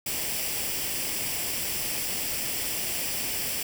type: noise with comb filter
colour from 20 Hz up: white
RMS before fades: -30 dBFS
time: 0.06-3.63 s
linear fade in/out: 5 ms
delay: 0.38 ms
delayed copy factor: +0.55
effects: none